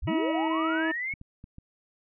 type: linear sweep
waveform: sine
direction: up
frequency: 32.7 to 2234 Hz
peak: -29 dBFS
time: 0.02-1.14 s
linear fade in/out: 10 ms
type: harmonic tone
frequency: 321.4 Hz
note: E4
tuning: 44 cents flat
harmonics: 1 / 2 / 3 / 4 / 6 / 7 / 8 / 9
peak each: -27 / -34 / -35 / -41 / -40 / -41 / -47 / -42 dBFS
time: 0.07-0.92 s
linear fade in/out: 10 ms
type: clicks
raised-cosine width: 5 ms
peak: -32 dBFS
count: 4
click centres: 1.138 / 1.214 / 1.441 / 1.584 s
effects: none